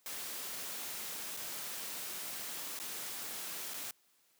white noise with dropouts, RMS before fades -42 dBFS, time 0.06-3.91 s, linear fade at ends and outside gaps 1 ms, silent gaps 1.367-1.371 / 2.79-2.799 / 3.737-3.741 s, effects white hiss -71 dBFS RMS until 4.39 s + high-pass 150 Hz 12 dB/octave

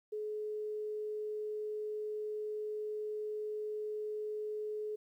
sine tone, 425.3 Hz, G#4, 41 cents sharp, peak -36 dBFS, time 0.12-4.96 s, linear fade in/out 10 ms, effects 12-bit

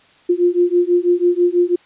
sine beating tone pair, 349.2 / 355.3 Hz, F4 / F4, 0 / +30 cents, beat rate 6.1 Hz, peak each -15 dBFS, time 0.29-1.76 s, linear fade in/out 10 ms, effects white hiss -51 dBFS RMS until 1.85 s + resampled to 8000 Hz

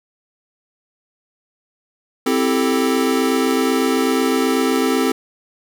square chord, A minor seventh, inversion first, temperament equal, 261.6 / 329.6 / 392 / 440 Hz, C4 / E4 / G4 / A4, 0 / 0 / 0 / 0 cents, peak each -19 / -24 / -23 / -22 dBFS, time 2.26-5.12 s, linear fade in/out 5 ms, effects none

